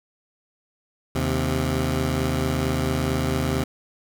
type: tone pair together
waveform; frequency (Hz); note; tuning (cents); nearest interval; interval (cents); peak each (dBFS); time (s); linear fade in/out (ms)
15% pulse; 77.78 / 131.14; D#2 / C3; 0 / +4; major sixth; 904; -18; 1.15-3.64; 5
effects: none